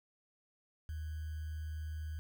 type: tone with sample-and-hold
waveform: sine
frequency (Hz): 77.8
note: D#2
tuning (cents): 0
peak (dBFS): -38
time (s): 0.89-2.19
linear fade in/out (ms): 0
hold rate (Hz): 1575
effects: none